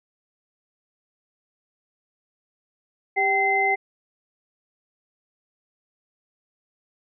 sine tone cluster, 396.4 / 773 / 2067 Hz, G4 / G5 / C7, +19 / -24 / -22 cents, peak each -27 / -22 / -21 dBFS, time 3.16-3.76 s, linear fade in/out 20 ms, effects none

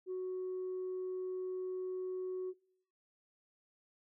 sine tone, 370 Hz, F#4, in tune, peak -35 dBFS, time 0.06-2.54 s, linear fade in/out 50 ms, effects noise-tail reverb RT60 0.8 s tail -26 dB re dry + tanh soft clip ceiling -34 dBFS

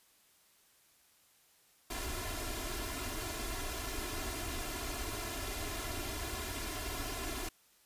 pink noise with comb filter, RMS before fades -39 dBFS, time 1.9-7.49 s, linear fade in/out 5 ms, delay 2.9 ms, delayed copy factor +0.9, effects white hiss -67 dBFS RMS until 7.85 s + resampled to 32000 Hz

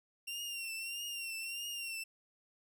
sawtooth tone with vibrato, 2755 Hz, F7, 24 cents flat, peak -36 dBFS, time 0.27-2.04 s, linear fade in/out 10 ms, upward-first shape triangle, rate 1.6 Hz, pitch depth 68 cents each way, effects none

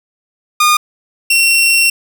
sawtooth tone pair in turn, 1220 / 2726 Hz, D#6 / F7, -34 / -43 cents, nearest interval octave + major second, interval 1391 cents, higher second, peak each -4 / -5 dBFS, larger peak first, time 0.6-0.77 / 1.3-1.9 s, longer second, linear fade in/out 5 ms, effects none

